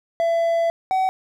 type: tone pair in turn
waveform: triangle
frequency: 670 / 756.1 Hz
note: E5 / F#5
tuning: +28 / +37 cents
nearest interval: major second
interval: 209 cents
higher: second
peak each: -15 / -15 dBFS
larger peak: neither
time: 0.2-0.7 / 0.91-1.09 s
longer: first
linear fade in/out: 0 ms
effects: none